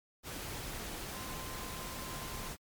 sine tone in noise, 1039 Hz, C6, 12 cents flat, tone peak -49 dBFS, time 1.1-2.51 s, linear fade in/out 50 ms, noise pink, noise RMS -42 dBFS, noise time 0.23-2.57 s, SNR -10 dB, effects MP3 96 kbps

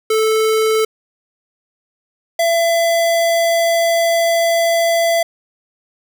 square tone pair in turn, 438.5 / 671.7 Hz, A4 / E5, -6 / +32 cents, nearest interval perfect fifth, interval 738 cents, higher second, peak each -13 dBFS, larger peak neither, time 0.1-0.85 / 2.39-5.23 s, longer second, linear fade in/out 5 ms, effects none

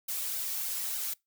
blue noise with flanger, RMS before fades -34 dBFS, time 0.08-1.14 s, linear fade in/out 10 ms, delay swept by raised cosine 1.3 to 3.6 ms, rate 3.4 Hz, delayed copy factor +0.95, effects noise-tail reverb RT60 0.2 s tail -25 dB re dry

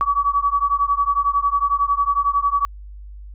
sine beating tone pair, 1134 / 1145 Hz, C#6 / D6, +39 / -44 cents, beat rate 11 Hz, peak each -19 dBFS, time 0.01-2.65 s, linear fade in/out 0 ms, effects added 50 Hz sine -34 dBFS peak until 3.34 s

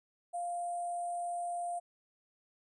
sine tone with sample-and-hold, 698.5 Hz, F5, in tune, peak -34 dBFS, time 0.33-1.8 s, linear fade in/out 20 ms, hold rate 8820 Hz, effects resampled to 24000 Hz

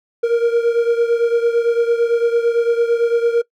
triangle beating tone pair, 466.2 / 475.1 Hz, A#4 / A#4, 0 / +33 cents, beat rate 8.9 Hz, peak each -12 / -17 dBFS, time 0.23-3.42 s, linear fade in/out 10 ms, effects noise-tail reverb RT60 0.1 s tail -22 dB re dry

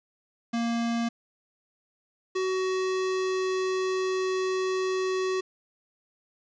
square tone pair in turn, 233.1 / 374.9 Hz, A#3 / F#4, 0 / +23 cents, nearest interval minor sixth, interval 823 cents, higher second, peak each -26 dBFS, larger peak neither, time 0.53-1.09 / 2.35-5.41 s, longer second, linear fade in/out 10 ms, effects resampled to 16000 Hz + 9-bit

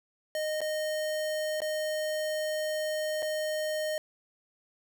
square tone with dropouts, 617 Hz, D#5, 15 cents flat, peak -30 dBFS, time 0.35-3.98 s, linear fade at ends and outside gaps 1 ms, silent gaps 0.606-0.615 / 1.604-1.618 / 3.223-3.227 s, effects 12-bit

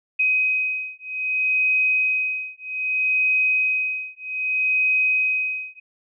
sine beating tone pair, 2520 / 2520.63 Hz, D#7 / D#7, +21 / +22 cents, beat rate 0.63 Hz, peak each -22 dBFS, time 0.19-5.8 s, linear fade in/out 10 ms, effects none

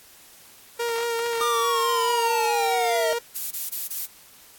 sawtooth tone with vibrato, 466.2 Hz, A#4, in tune, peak -20 dBFS, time 0.79-3.19 s, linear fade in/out 10 ms, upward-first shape sine, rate 4.7 Hz, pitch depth 22 cents each way
square linear sweep, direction down, 1218 to 622.3 Hz, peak -23 dBFS, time 1.41-3.13 s, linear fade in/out 0 ms
violet noise bursts, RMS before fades -28 dBFS, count 4, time 3.35-4.062 s, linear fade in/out 10 ms, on 160 ms, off 24 ms
effects white hiss -50 dBFS RMS until 4.58 s + AAC 64 kbps

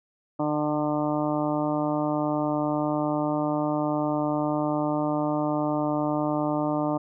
harmonic tone, 150.1 Hz, D3, 38 cents sharp, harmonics 1 / 2 / 3 / 4 / 5 / 6 / 7 / 8, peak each -33 / -26 / -39 / -29 / -33 / -34 / -37 / -37 dBFS, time 0.39-6.98 s, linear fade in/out 10 ms, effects none

